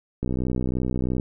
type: click train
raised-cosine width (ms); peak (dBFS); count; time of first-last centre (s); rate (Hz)
3; -13; 62; 0.23-1.198; 63
effects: none